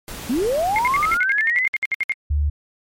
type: noise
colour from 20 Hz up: pink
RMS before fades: -33 dBFS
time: 0.08-1.17 s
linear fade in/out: 0 ms
type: linear sweep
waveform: sine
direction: up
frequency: 214.3 to 2112 Hz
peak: -17 dBFS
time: 0.29-1.68 s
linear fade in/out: 10 ms
type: tone bursts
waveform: sine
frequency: 2129 Hz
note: C7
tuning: 30 cents sharp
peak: -17 dBFS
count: 16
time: 0.76-2.121 s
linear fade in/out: 0 ms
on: 26 ms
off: 63 ms
type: tone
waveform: sine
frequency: 73.42 Hz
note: D2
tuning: in tune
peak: -16 dBFS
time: 2.3-2.5 s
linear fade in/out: 10 ms
effects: MP3 64 kbps